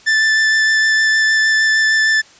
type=tone with vibrato; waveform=45% pulse; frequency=1760 Hz; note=A6; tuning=in tune; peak=-11 dBFS; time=0.06-2.22 s; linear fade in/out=20 ms; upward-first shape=sine; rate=6.5 Hz; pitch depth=10 cents each way; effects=white hiss -45 dBFS RMS until 2.39 s + resampled to 16000 Hz